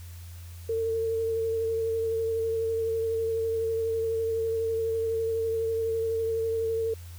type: tone with vibrato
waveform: sine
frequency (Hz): 451.3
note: A4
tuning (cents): +44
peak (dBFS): -25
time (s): 0.69-6.94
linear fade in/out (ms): 5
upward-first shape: sine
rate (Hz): 12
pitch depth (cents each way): 17
effects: added 86 Hz sine -40 dBFS peak until 7.18 s + white hiss -53 dBFS RMS until 7.18 s